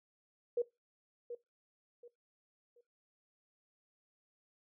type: tone with echo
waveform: sine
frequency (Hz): 478.8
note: A#4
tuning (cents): +46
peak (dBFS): -29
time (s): 0.57-0.62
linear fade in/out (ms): 5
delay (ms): 730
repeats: 3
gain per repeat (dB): -11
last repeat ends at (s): 2.81
effects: noise-tail reverb RT60 0.2 s tail -19 dB re dry